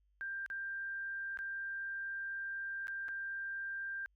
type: tone with dropouts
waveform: sine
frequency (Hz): 1586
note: G6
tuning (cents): +20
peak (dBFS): -38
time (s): 0.21-4.06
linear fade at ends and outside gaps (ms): 0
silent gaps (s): 0.462-0.501 / 1.373-1.389 / 2.871-2.881 / 3.083-3.088
effects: added 50 Hz sine -70 dBFS peak until 4.15 s